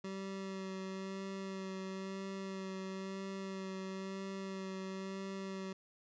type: tone with vibrato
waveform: 25% pulse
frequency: 191.9 Hz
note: G3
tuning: 37 cents flat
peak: -37 dBFS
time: 0.04-5.73 s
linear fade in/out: 5 ms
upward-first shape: sine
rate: 1 Hz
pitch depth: 17 cents each way
effects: resampled to 16000 Hz + 13-bit